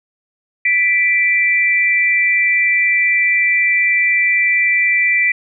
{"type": "tone pair together", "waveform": "sine", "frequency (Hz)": [1975.5, 2345], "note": ["B6", "D7"], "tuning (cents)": [0, -3], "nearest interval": "minor third", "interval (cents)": 297, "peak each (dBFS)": -14, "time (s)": [0.65, 5.32], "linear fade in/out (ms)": 5, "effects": []}